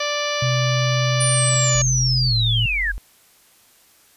harmonic tone, 587 Hz, D5, 1 cent flat, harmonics 1 / 2 / 3 / 4 / 5 / 6 / 7 / 8 / 9 / 10, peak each -25 / -28 / -30 / -29 / -30 / -32 / -34 / -33 / -39 / -33 dBFS, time 0-1.82 s, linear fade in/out 5 ms
sine tone with pitch glide, 127.3 to 113.41 Hz, C3 to A#2, -47 to -47 cents, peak -18 dBFS, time 0.42-2.66 s, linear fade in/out 5 ms, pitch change -200 cents, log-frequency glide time 2.28-2.34 s
sine linear sweep, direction down, 9400 to 1568 Hz, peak -19 dBFS, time 1.2-2.92 s, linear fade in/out 10 ms
sine tone, 46.25 Hz, F#1, in tune, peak -26 dBFS, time 1.75-2.98 s, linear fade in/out 0 ms
effects white hiss -54 dBFS RMS until 4.16 s + resampled to 32000 Hz

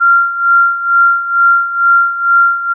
sine tone with tremolo, 1383 Hz, F6, 17 cents flat, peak -4 dBFS, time 0-2.74 s, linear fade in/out 20 ms, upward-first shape sine, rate 2.2 Hz, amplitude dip 75%, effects none

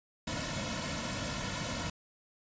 pink noise with comb filter, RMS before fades -36 dBFS, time 0.27-1.9 s, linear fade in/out 5 ms, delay 2.5 ms, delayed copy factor -0.85, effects resampled to 16000 Hz

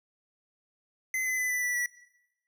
square tone with pitch steps, 2046 / 2026 / 2006 / 1986.6 / 1967.2 / 1948 Hz, C7 / B6 / B6 / B6 / B6 / B6, -39 / +44 / +26 / +10 / -7 / -24 cents, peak -28 dBFS, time 1.14-1.86 s, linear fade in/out 2 ms, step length 120 ms, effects noise-tail reverb RT60 1.0 s tail -22 dB re dry

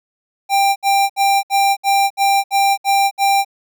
square tone bursts, 791 Hz, G5, 15 cents sharp, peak -12 dBFS, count 9, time 0.49-3.448 s, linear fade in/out 50 ms, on 270 ms, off 66 ms, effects none

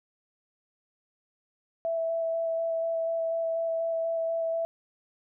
sine tone with vibrato, 659.3 Hz, E5, in tune, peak -26 dBFS, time 1.85-4.65 s, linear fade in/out 0 ms, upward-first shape square, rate 4.1 Hz, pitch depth 8 cents each way, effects none

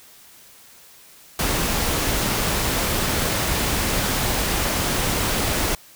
pink noise, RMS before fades -22 dBFS, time 1.39-5.75 s, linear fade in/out 2 ms, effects white hiss -48 dBFS RMS until 5.95 s

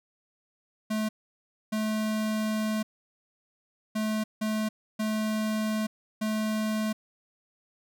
square tone bursts at uneven times, 216.2 Hz, A3, 30 cents flat, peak -27 dBFS, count 6, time 0.9-1.09 / 1.72-2.83 / 3.95-4.24 / 4.41-4.69 / 4.99-5.87 / 6.21-6.93 s, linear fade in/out 10 ms, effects none

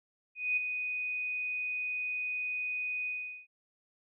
sine tone with ADSR envelope, 2489 Hz, D#7, in tune, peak -25 dBFS, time 0.35-3.47 s, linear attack 220 ms, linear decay 11 ms, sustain -7 dB, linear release 400 ms, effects none

